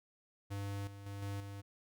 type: tone with level steps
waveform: square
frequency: 100 Hz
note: G2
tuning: 35 cents sharp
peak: -39 / -49 / -43 / -39 / -45 dBFS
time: 0.5-1.62 s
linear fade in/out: 20 ms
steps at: 0.87 / 1.06 / 1.22 / 1.4 s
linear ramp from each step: 2 ms
effects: none